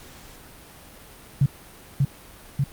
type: tone with echo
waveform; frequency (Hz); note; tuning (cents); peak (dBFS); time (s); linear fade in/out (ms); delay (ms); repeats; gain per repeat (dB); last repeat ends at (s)
sine; 138.59; C#3; 0; -14; 1.41-1.46; 5; 590; 2; -2; 2.64
effects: pink hiss -46 dBFS RMS until 2.72 s + Opus 48 kbps